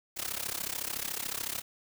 white noise with amplitude modulation, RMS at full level -32 dBFS, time 0.16-1.62 s, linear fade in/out 20 ms, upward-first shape sine, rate 33.8 Hz, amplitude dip 90%, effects none

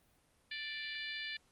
harmonic tone, 587.3 Hz, D5, in tune, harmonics 3 / 4 / 5 / 6 / 7 / 8, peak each -44 / -45 / -48 / -47 / -49 / -53 dBFS, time 0.51-1.37 s, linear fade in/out 5 ms, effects pink hiss -71 dBFS RMS until 1.51 s + Opus 32 kbps

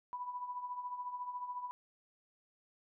sine tone with tremolo, 987.8 Hz, B5, in tune, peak -36 dBFS, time 0.13-1.71 s, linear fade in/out 0 ms, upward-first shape triangle, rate 14 Hz, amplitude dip 70%, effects none

